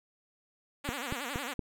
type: tone with vibrato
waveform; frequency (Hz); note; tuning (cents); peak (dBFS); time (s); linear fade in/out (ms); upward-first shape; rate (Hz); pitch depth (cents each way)
5% pulse; 261.6; C4; 0; -24; 0.84-1.54; 10; sine; 11; 200
type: click train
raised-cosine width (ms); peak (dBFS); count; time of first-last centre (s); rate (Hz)
3; -21; 4; 0.89-1.593; 4.27
effects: none